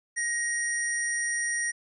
sine tone cluster, 1880 / 5730 / 8930 Hz, A#6 / F8 / C#9, +14 / +44 / +12 cents, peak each -28 / -34 / -33 dBFS, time 0.16-1.72 s, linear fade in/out 20 ms, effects none

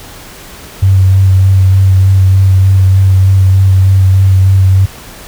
sine tone with vibrato, 95.3 Hz, G2, 48 cents flat, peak -3 dBFS, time 0.82-4.86 s, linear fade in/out 10 ms, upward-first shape sine, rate 3.3 Hz, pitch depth 18 cents each way, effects pink hiss -31 dBFS RMS until 5.27 s

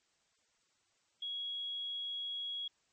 sine tone, 3322 Hz, G#7, in tune, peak -37 dBFS, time 1.22-2.68 s, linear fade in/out 5 ms, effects white hiss -75 dBFS RMS until 2.92 s + MP3 32 kbps

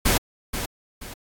pink noise with echo, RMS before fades -19 dBFS, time 0.05-0.18 s, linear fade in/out 10 ms, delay 480 ms, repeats 2, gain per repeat -9 dB, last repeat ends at 1.14 s, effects AAC 64 kbps

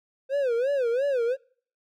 triangle tone with vibrato, 514 Hz, C5, 31 cents flat, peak -20 dBFS, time 0.29-1.37 s, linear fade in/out 50 ms, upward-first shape sine, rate 2.9 Hz, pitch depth 190 cents each way, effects noise-tail reverb RT60 0.5 s tail -26 dB re dry

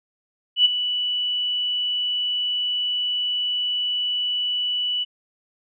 sine tone with ADSR envelope, 2960 Hz, F#7, in tune, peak -10 dBFS, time 0.56-5.05 s, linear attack 91 ms, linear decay 19 ms, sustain -11 dB, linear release 26 ms, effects none

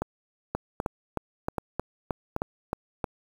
two click trains, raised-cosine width 1 ms, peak -13 / -14 dBFS, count 9 / 4, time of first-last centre 0.55-3.042 / 0.02-2.364 s, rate 3.21 / 1.28 Hz, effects 7-bit

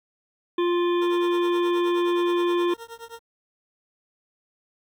harmonic tone, 349.2 Hz, F4, in tune, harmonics 1 / 3 / 5 / 7 / 9 / 10, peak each -20 / -29 / -39 / -40 / -42 / -39 dBFS, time 0.58-2.74 s, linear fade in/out 5 ms
20% pulse tone with tremolo, 461.6 Hz, A#4, 17 cents flat, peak -30 dBFS, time 1.01-3.2 s, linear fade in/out 10 ms, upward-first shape triangle, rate 9.5 Hz, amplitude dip 100%
effects 10-bit

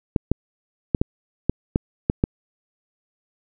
clicks, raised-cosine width 3 ms, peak -4 dBFS, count 8, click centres 0.162 / 0.316 / 0.948 / 1.015 / 1.496 / 1.759 / 2.099 / 2.239 s, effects none

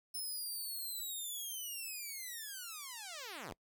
5% pulse linear sweep, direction down, 5274 to 43.65 Hz, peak -33 dBFS, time 0.14-3.54 s, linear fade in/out 10 ms, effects noise-tail reverb RT60 0.1 s tail -25 dB re dry

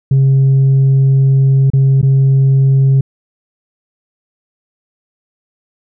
sine tone with dropouts, 135.1 Hz, C#3, 44 cents flat, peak -4 dBFS, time 0.11-3.01 s, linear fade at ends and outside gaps 5 ms, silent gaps 1.702-1.734 / 2.015-2.028 s, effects tanh soft clip ceiling -5 dBFS

